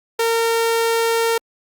sawtooth tone, 458.3 Hz, A#4, 29 cents flat, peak -12 dBFS, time 0.19-1.38 s, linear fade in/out 5 ms, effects Opus 48 kbps

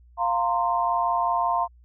sine chord, F suspended fourth, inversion none, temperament equal with one note detuned, 698.5 / 921.1 / 1046.5 Hz, F5 / Bb5 / C6, 0 / -21 / 0 cents, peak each -25 dBFS, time 0.17-1.68 s, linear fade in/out 50 ms, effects added 60 Hz sine -50 dBFS peak until 1.84 s

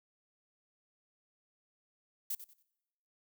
violet noise with echo, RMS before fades -36 dBFS, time 2.3-2.35 s, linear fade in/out 5 ms, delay 93 ms, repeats 3, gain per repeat -12 dB, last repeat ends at 2.629 s, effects noise-tail reverb RT60 1.0 s tail -26 dB re dry

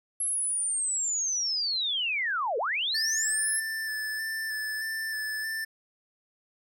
sine linear two-way sweep, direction down then up, 11175 to 415.3 to 11175 Hz, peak -26 dBFS, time 0.2-3.6 s, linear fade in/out 5 ms, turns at 2.58 s
square tone with vibrato, 1759 Hz, A6, 1 cent flat, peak -31 dBFS, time 2.94-5.65 s, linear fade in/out 10 ms, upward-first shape square, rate 1.6 Hz, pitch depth 16 cents each way
effects none

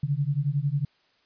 sine beating tone pair, 137.4 / 148.4 Hz, C#3 / D3, -15 / +18 cents, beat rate 11 Hz, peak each -26 dBFS, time 0.03-0.85 s, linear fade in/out 5 ms, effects white hiss -65 dBFS RMS until 1.25 s + resampled to 11025 Hz

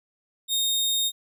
sawtooth tone, 3700 Hz, A#7, 14 cents flat, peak -19 dBFS, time 0.48-1.12 s, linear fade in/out 50 ms, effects none

